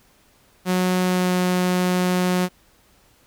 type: tone with pitch glide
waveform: sawtooth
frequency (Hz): 182.9 to 181.32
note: F#3 to F#3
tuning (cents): -20 to -35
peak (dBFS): -14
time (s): 0.65-2.49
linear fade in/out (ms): 50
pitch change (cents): -15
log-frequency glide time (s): 1.02-1.35
effects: pink hiss -57 dBFS RMS until 3.26 s